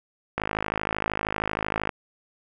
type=click train; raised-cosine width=0.5 ms; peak=-10 dBFS; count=81; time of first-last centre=0.38-1.892 s; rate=52.9 Hz; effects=none